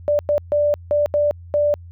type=tone bursts at uneven times; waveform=sine; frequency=588 Hz; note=D5; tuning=2 cents sharp; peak=-14 dBFS; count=6; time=0.08-0.19 / 0.29-0.38 / 0.52-0.74 / 0.91-1.06 / 1.14-1.31 / 1.54-1.74 s; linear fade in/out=0 ms; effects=added 86 Hz sine -36 dBFS peak until 1.91 s